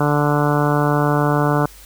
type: harmonic tone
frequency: 146.83 Hz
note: D3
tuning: in tune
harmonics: 1 / 2 / 3 / 4 / 5 / 6 / 7 / 8 / 9 / 10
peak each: -18 / -21 / -23 / -24 / -25 / -26 / -26 / -27 / -28 / -28 dBFS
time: 0-1.66 s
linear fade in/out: 5 ms
effects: added 50 Hz sine -43 dBFS peak until 1.85 s + white hiss -44 dBFS RMS until 1.85 s